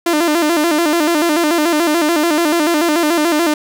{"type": "tone with vibrato", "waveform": "sawtooth", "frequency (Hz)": 320.6, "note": "E4", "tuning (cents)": -48, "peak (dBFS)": -8, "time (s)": [0.06, 3.54], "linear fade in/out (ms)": 5, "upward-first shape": "square", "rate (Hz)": 6.9, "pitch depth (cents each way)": 110, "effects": []}